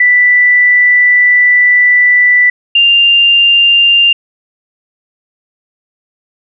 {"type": "tone pair in turn", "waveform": "sine", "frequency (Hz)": [1975.5, 2794], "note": ["B6", "F7"], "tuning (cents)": [0, 0], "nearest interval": "tritone", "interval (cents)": 600, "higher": "second", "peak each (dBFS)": -4, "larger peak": "neither", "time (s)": [[0, 2.5], [2.75, 4.13]], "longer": "first", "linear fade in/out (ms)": 5, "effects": []}